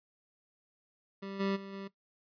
25% pulse tone with level steps, 196 Hz, G3, in tune, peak -36 / -26 / -40 / -37 dBFS, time 1.22-1.88 s, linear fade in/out 10 ms, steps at 1.39 / 1.55 / 1.72 s, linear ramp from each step 20 ms, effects noise-tail reverb RT60 0.1 s tail -17 dB re dry + resampled to 11025 Hz

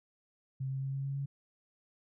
sine tone with pitch steps, 133.1 / 134.26 / 135.43 / 136.61 / 137.79 / 138.99 Hz, C3 / C3 / C#3 / C#3 / C#3 / C#3, +30 / +45 / -40 / -25 / -10 / +5 cents, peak -33 dBFS, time 0.6-1.26 s, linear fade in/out 10 ms, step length 110 ms, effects none

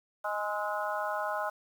harmonic tone with a mistuned harmonic, 207.7 Hz, G#3, in tune, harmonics 3 / 4 / 5 / 6 / 7, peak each -35 / -36 / -37 / -38 / -38 dBFS, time 0.24-1.5 s, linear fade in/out 10 ms, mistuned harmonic 6, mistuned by +45 cents, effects 9-bit

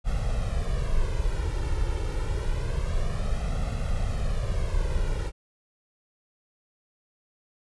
brown noise with flanger, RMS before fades -26 dBFS, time 0.04-5.32 s, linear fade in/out 50 ms, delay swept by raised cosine 1.5 to 2.23 ms, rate 0.27 Hz, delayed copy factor +0.75, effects resampled to 24000 Hz

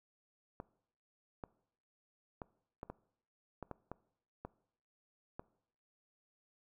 clicks, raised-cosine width 1 ms, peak -29 dBFS, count 10, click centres 0.601 / 1.438 / 2.418 / 2.831 / 2.9 / 3.627 / 3.713 / 3.916 / 4.45 / 5.395 s, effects noise-tail reverb RT60 0.7 s tail -21 dB re dry

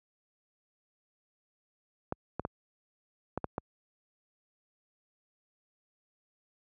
clicks, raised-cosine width 1 ms, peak -18 dBFS, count 6, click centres 2.124 / 2.396 / 2.451 / 3.376 / 3.443 / 3.581 s, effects high-pass 60 Hz 12 dB/octave

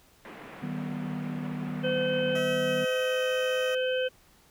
pink band-pass noise, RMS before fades -45 dBFS, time 0.25-2.39 s, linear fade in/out 0 ms, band 160 to 2600 Hz, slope 24 dB/octave
triangle chord, Eb augmented, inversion none, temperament equal with one note detuned, 155.56 / 192.41 / 246.9 Hz, Eb3 / G3 / B3, 0 / -32 / 0 cents, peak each -34 / -35 / -33 dBFS, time 0.62-2.85 s, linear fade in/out 10 ms
harmonic tone, 512 Hz, C5, 38 cents flat, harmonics 1 / 3 / 5 / 6, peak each -26 / -35 / -38 / -36 dBFS, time 1.83-4.09 s, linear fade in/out 20 ms
15% pulse tone with pitch glide, 642 to 626.3 Hz, E5 to D#5, -46 to +11 cents, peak -29 dBFS, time 2.35-3.75 s, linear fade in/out 5 ms, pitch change -43 cents, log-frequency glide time 2.52-3.24 s
effects pink hiss -60 dBFS RMS until 4.5 s

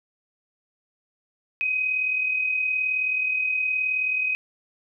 sine tone pair together, 2480 / 2519 Hz, D#7 / D#7, -6 / +21 cents, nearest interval unison, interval 27 cents, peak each -32 / -22 dBFS, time 1.61-4.35 s, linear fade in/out 0 ms, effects none

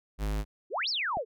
square tone, 51.91 Hz, G#1, in tune, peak -29 dBFS, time 0.18-0.45 s, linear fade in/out 50 ms
sine exponential two-way sweep, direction up then down, 311.5 to 5720 to 407.2 Hz, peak -28 dBFS, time 0.7-1.25 s, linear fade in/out 50 ms, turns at 0.89 s
click, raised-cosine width 2 ms, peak -26 dBFS, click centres 1.171 s
effects none

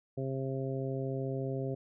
harmonic tone, 133.6 Hz, C3, 36 cents sharp, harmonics 1 / 2 / 3 / 4 / 5, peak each -35 / -40 / -38 / -41 / -45 dBFS, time 0.17-1.75 s, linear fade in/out 10 ms, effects none

